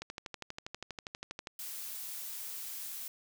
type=click train; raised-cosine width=0.2 ms; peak=-23 dBFS; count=19; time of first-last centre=0.02-1.472 s; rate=12.4 Hz
type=noise; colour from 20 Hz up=blue; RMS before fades=-42 dBFS; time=1.59-3.08 s; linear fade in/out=2 ms
effects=none